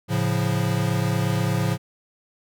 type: chord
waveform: square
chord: A augmented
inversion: none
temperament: equal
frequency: 110 / 138.59 / 174.61 Hz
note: A2 / C#3 / E#3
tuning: 0 / 0 / 0 cents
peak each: -25 / -26 / -26 dBFS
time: 0.08-1.78 s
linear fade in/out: 50 ms
effects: none